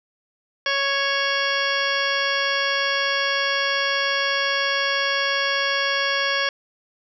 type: harmonic tone with a mistuned harmonic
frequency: 554.4 Hz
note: C#5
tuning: in tune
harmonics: 1 / 2 / 3 / 4 / 5 / 6 / 8 / 9 / 10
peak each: -28 / -28 / -24 / -29 / -30 / -28 / -33 / -34 / -31 dBFS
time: 0.66-6.49 s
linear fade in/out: 2 ms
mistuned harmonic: 9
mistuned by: -36 cents
effects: none